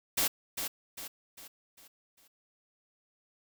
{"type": "noise with echo", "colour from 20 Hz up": "white", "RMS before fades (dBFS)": -28, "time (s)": [0.17, 0.28], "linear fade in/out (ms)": 10, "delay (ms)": 400, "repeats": 5, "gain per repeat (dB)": -7, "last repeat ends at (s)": 2.28, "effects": []}